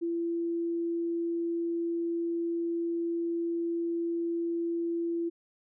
sine tone, 337.9 Hz, E4, 43 cents sharp, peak -28 dBFS, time 0.01-5.3 s, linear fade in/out 20 ms, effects none

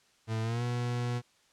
40% pulse tone with pitch glide, 111.4 to 121.48 Hz, A2 to B2, +22 to -28 cents, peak -29 dBFS, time 0.27-1.22 s, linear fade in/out 50 ms, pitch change +150 cents, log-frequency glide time 0.42-0.63 s, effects white hiss -66 dBFS RMS until 1.52 s + low-pass 7000 Hz 12 dB/octave

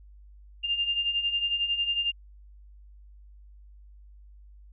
sine beating tone pair, 2794 / 2805 Hz, F7 / F7, 0 / +7 cents, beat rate 11 Hz, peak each -32 / -26 dBFS, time 0.63-2.12 s, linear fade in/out 20 ms, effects added 50 Hz sine -48 dBFS peak until 4.72 s

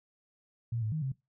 sine tone with pitch steps, 116.4 / 108.7 / 156.2 / 133.4 Hz, A#2 / A2 / D#3 / C3, -2 / -21 / +7 / +34 cents, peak -30 dBFS, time 0.72-1.12 s, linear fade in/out 5 ms, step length 100 ms, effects noise-tail reverb RT60 0.2 s tail -20 dB re dry

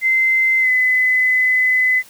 sine tone with pitch glide, 2070 to 2018 Hz, C7 to B6, -19 to +37 cents, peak -12 dBFS, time 0.01-2.03 s, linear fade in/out 50 ms, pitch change -44 cents, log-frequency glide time 0.6-0.7 s, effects white hiss -45 dBFS RMS until 2.09 s

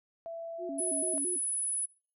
sine tone with pitch glide, 666 to 642.6 Hz, E5 to E5, +18 to -44 cents, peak -37 dBFS, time 0.26-1.18 s, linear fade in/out 0 ms, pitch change -62 cents, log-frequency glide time 0.73-1 s
sine tone with vibrato, 316.1 Hz, D#4, 27 cents sharp, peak -36 dBFS, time 0.58-1.39 s, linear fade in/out 50 ms, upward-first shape square, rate 4.5 Hz, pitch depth 220 cents each way
sine tone, 10130 Hz, D#9, 30 cents sharp, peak -30 dBFS, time 0.78-1.86 s, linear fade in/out 10 ms
effects noise-tail reverb RT60 0.4 s tail -22 dB re dry

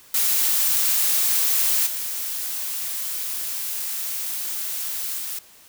blue noise with level steps, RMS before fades -20 / -28 / -30 dBFS, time 0.14-5.39 s, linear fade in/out 5 ms, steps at 1.86 / 5.18 s, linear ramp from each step 10 ms, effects white hiss -50 dBFS RMS until 5.68 s

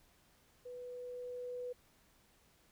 sine tone with level ramp, 493.9 Hz, B4, in tune, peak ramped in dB -45 to -39 dBFS, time 0.65-1.73 s, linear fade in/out 10 ms, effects pink hiss -69 dBFS RMS until 2.71 s

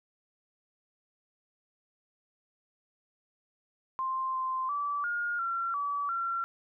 sine tone with pitch steps, 1049 / 1042 / 1156 / 1423 / 1364 / 1146 / 1364 Hz, C6 / C6 / D6 / F6 / F6 / D6 / F6, +4 / -7 / -28 / +32 / -41 / -43 / -41 cents, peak -29 dBFS, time 3.99-6.44 s, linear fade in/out 0 ms, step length 350 ms, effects none

